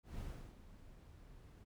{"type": "noise with ADSR envelope", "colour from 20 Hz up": "brown", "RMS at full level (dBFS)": -45, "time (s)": [0.03, 1.65], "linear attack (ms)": 160, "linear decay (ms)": 350, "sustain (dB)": -13, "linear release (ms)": 27, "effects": []}